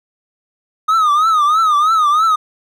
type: tone with vibrato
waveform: triangle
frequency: 1244.5 Hz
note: D#6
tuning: in tune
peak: -8 dBFS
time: 0.88-2.36 s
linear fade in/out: 10 ms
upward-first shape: triangle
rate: 3.1 Hz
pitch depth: 140 cents each way
effects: none